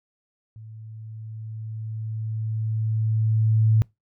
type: tone with level ramp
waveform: sine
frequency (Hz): 110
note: A2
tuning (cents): 0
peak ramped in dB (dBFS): -39 to -14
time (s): 0.56-3.82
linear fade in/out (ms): 0
effects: noise-tail reverb RT60 0.2 s tail -25 dB re dry